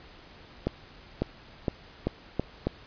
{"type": "accelerating click train", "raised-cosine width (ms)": 2, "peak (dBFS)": -12, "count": 6, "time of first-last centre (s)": [0.67, 2.67], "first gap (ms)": 550, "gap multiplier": 0.84, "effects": ["pink hiss -51 dBFS RMS until 2.86 s", "resampled to 11025 Hz"]}